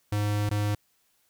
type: tone with dropouts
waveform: square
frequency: 103.83 Hz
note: G#2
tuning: in tune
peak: -25 dBFS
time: 0.12-0.75 s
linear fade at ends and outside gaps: 5 ms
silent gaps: 0.493-0.51 s
effects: white hiss -69 dBFS RMS until 1.29 s